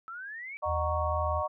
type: exponential sweep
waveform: sine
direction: up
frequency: 1300 to 2330 Hz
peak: -38 dBFS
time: 0.08-0.57 s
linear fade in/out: 0 ms
type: chord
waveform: sine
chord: D# minor seventh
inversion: none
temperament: equal with one note detuned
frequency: 610.2 / 740 / 932.3 / 1108.7 Hz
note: D#5 / F#5 / A#5 / C#6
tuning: -34 / 0 / 0 / 0 cents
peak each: -32 / -36 / -36 / -32 dBFS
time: 0.62-1.48 s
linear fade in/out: 20 ms
type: tone with vibrato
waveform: sine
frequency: 79.9 Hz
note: D#2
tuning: 47 cents sharp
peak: -31 dBFS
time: 0.65-1.43 s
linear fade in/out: 50 ms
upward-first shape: square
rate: 4.2 Hz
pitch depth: 18 cents each way
effects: none